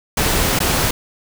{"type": "noise with dropouts", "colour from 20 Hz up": "pink", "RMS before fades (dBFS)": -17, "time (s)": [0.17, 0.91], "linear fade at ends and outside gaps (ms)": 5, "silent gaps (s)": [0.591, 0.602], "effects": []}